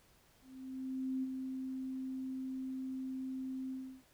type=tone with ADSR envelope; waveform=sine; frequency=261.6 Hz; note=C4; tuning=in tune; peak=-33 dBFS; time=0.41-4.03 s; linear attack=820 ms; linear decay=29 ms; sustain=-5 dB; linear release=320 ms; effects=pink hiss -67 dBFS RMS until 4.13 s